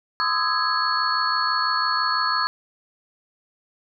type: tone cluster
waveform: sine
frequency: 1022 / 1238 / 1304 / 1660 / 4387 Hz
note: C6 / D#6 / E6 / G#6 / C#8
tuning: -41 / -9 / -19 / -1 / -19 cents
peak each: -26 dBFS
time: 0.2-2.47 s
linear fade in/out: 0 ms
effects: none